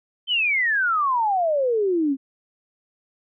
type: exponential sweep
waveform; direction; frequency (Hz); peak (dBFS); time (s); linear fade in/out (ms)
sine; down; 3136 to 261.4; -18; 0.27-2.17; 50
effects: none